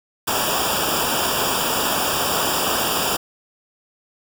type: noise with comb filter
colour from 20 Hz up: pink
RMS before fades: -21 dBFS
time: 0.27-3.17 s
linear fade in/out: 10 ms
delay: 0.48 ms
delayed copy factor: -1
effects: none